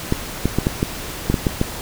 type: clicks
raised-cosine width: 3 ms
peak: -3 dBFS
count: 9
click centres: 0.124 / 0.456 / 0.586 / 0.669 / 0.829 / 1.3 / 1.342 / 1.468 / 1.614 s
effects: pink hiss -30 dBFS RMS until 1.81 s